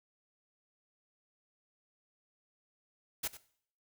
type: noise with echo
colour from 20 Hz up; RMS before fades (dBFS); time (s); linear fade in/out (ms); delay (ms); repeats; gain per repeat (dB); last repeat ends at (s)
white; -35; 3.23-3.28; 10; 95; 1; -15; 3.375
effects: noise-tail reverb RT60 0.6 s tail -19 dB re dry